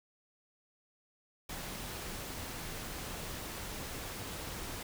pink noise, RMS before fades -42 dBFS, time 1.49-4.83 s, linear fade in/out 5 ms, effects none

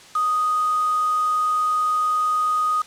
sine tone with quantisation, 1244.5 Hz, D#6, in tune, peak -18 dBFS, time 0.15-2.82 s, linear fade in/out 5 ms, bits 5, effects white hiss -45 dBFS RMS until 2.86 s + low-pass 7000 Hz 12 dB/octave

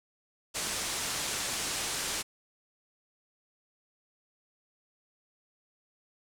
white low-pass noise, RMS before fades -34 dBFS, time 0.54-2.23 s, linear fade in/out 20 ms, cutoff 9400 Hz, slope 24 dB/octave, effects none

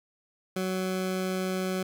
20% pulse tone, 186.5 Hz, F#3, 14 cents sharp, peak -23 dBFS, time 0.56-1.83 s, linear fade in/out 5 ms, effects none

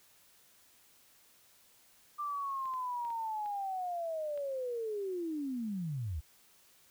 sine linear sweep, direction down, 1189 to 66.4 Hz, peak -34 dBFS, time 2.18-6.21 s, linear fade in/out 20 ms
clicks, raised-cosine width 0.3 ms, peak -39 dBFS, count 6, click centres 2.656 / 2.738 / 3.05 / 3.104 / 3.46 / 4.376 s
effects white hiss -64 dBFS RMS until 6.9 s

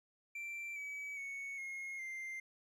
triangle tone with pitch steps, 2349 / 2282 / 2217 / 2154 / 2093 Hz, D7 / C#7 / C#7 / C7 / C7, 0 / +50 / 0 / +50 / 0 cents, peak -40 dBFS, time 0.35-2.4 s, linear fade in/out 5 ms, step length 410 ms, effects 13-bit

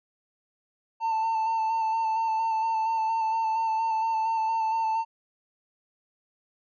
triangle tone with vibrato, 893 Hz, A5, 25 cents sharp, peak -21 dBFS, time 1-5.05 s, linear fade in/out 50 ms, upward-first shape square, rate 4.3 Hz, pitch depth 20 cents each way, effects tanh soft clip ceiling -17 dBFS + resampled to 16000 Hz

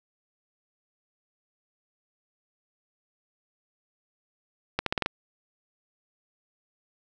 accelerating click train, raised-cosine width 0.3 ms, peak -9 dBFS, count 6, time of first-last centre 4.79-5.061 s, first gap 73 ms, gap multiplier 0.85, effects none

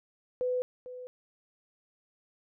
sine tone with echo, 501 Hz, B4, 25 cents sharp, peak -27 dBFS, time 0.41-0.62 s, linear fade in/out 0 ms, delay 450 ms, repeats 1, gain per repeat -13 dB, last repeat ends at 1.07 s, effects none

